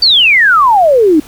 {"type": "exponential sweep", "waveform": "sine", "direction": "down", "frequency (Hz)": [4690, 290.1], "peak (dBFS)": -4, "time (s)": [0.02, 1.2], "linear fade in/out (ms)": 5, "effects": ["pink hiss -36 dBFS RMS until 1.27 s"]}